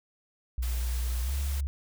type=tone with pitch glide; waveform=sine; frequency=60.9 to 69.55 Hz; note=B1 to C#2; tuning=-24 to +6 cents; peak=-27 dBFS; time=0.58-1.67 s; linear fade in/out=0 ms; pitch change=+230 cents; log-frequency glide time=1.21-1.34 s
type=noise; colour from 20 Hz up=white; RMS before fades=-42 dBFS; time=0.62-1.61 s; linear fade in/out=10 ms
effects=none